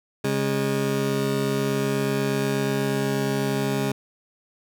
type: tone pair together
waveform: 20% pulse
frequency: 136.63 / 204.9 Hz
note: C#3 / G#3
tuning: -25 / -23 cents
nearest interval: perfect fifth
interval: 702 cents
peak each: -20 / -21 dBFS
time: 0.24-3.92 s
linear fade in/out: 5 ms
effects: none